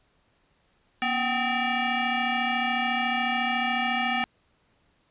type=tone with frequency modulation; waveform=sine; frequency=785 Hz; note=G5; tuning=2 cents sharp; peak=-23 dBFS; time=1.02-4.24 s; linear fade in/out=0 ms; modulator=512 Hz; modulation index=4; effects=pink hiss -67 dBFS RMS until 5.1 s + resampled to 8000 Hz